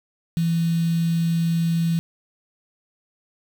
sine tone with quantisation, 166.6 Hz, E3, 19 cents sharp, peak -18 dBFS, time 0.37-1.99 s, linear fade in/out 0 ms, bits 6, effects none

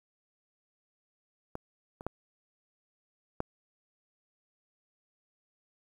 clicks, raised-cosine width 1 ms, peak -23 / -29 / -19 / -17 dBFS, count 4, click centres 1.554 / 2.009 / 2.066 / 3.404 s, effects 9-bit

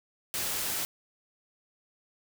white noise, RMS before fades -32 dBFS, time 0.34-0.85 s, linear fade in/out 0 ms, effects none

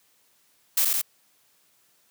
blue noise with echo, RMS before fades -21 dBFS, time 0.77-0.85 s, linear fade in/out 5 ms, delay 83 ms, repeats 2, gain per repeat -2 dB, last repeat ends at 1.016 s, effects white hiss -64 dBFS RMS until 2.1 s + high-pass 100 Hz 12 dB/octave

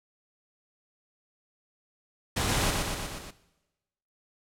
pink noise with echo, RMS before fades -28 dBFS, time 2.36-2.71 s, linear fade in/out 10 ms, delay 120 ms, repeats 5, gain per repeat -3 dB, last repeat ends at 3.31 s, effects noise-tail reverb RT60 1.0 s tail -17 dB re dry + low-pass 11000 Hz 12 dB/octave

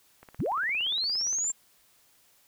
click train, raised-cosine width 0.5 ms, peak -33 dBFS, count 23, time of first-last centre 0.23-1.502 s, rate 17.3 Hz
sine linear sweep, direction up, 52.8 to 7459 Hz, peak -26 dBFS, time 0.39-1.52 s, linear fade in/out 10 ms
effects white hiss -63 dBFS RMS until 2.47 s

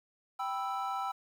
triangle chord, E minor, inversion first, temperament equal, 784 / 987.8 / 1318.5 Hz, G5 / B5 / E6, 0 / 0 / 0 cents, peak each -34 / -37 / -35 dBFS, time 0.39-1.12 s, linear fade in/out 10 ms, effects 10-bit

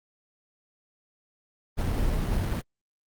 brown noise with sample-and-hold, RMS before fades -26 dBFS, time 1.77-2.62 s, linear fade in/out 20 ms, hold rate 4900 Hz, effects Opus 24 kbps

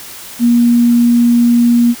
sine tone, 237.9 Hz, A#3, 35 cents sharp, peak -6 dBFS, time 0.39-1.95 s, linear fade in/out 50 ms, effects white hiss -31 dBFS RMS until 2 s

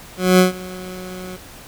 20% pulse tone with ADSR envelope, 183.6 Hz, F#3, 13 cents flat, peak -3 dBFS, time 0.17-1.37 s, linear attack 220 ms, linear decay 130 ms, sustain -22 dB, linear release 18 ms, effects pink hiss -40 dBFS RMS until 1.67 s

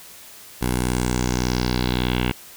10% pulse tone with low-pass filter sweep, 61.74 Hz, B1, in tune, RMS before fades -22 dBFS, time 0.61-2.32 s, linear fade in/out 10 ms, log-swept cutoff 12000 to 2800 Hz, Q 3.5, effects white hiss -43 dBFS RMS until 2.56 s

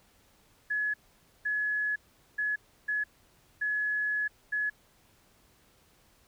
sine tone bursts at uneven times, 1697 Hz, G#6, 37 cents sharp, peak -27 dBFS, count 6, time 0.7-0.94 / 1.45-1.96 / 2.38-2.56 / 2.88-3.04 / 3.61-4.28 / 4.52-4.7 s, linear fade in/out 10 ms, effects pink hiss -64 dBFS RMS until 6.27 s

